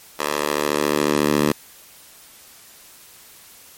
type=tone with high-pass filter sweep; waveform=10% pulse; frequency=74 Hz; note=D2; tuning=14 cents sharp; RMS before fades=-20 dBFS; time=0.19-1.52 s; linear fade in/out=5 ms; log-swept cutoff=670 to 210 Hz; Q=1; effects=white hiss -46 dBFS RMS until 3.77 s + MP3 64 kbps